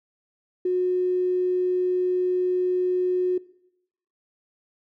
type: tone with tanh clipping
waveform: triangle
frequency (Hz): 364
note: F#4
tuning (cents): -28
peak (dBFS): -20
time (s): 0.65-3.38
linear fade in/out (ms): 5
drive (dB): 3
effects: noise-tail reverb RT60 0.8 s tail -20 dB re dry